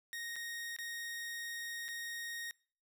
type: tone with dropouts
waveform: sawtooth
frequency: 1864.7 Hz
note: A#6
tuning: in tune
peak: -37 dBFS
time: 0.13-2.51 s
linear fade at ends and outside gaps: 0 ms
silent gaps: 0.358-0.363 / 0.764-0.787 / 1.882-1.887 s
effects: noise-tail reverb RT60 0.5 s tail -26 dB re dry